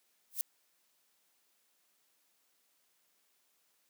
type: noise with exponential growth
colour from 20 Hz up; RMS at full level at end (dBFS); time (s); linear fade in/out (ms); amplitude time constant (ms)
violet; -29; 0.3-0.41; 0; 22
effects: white hiss -74 dBFS RMS until 3.89 s + high-pass 200 Hz 12 dB/octave